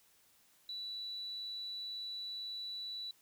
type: tone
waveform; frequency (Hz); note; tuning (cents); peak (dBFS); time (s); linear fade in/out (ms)
sine; 3951; B7; 0; -40; 0.69-3.11; 2
effects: white hiss -68 dBFS RMS until 3.21 s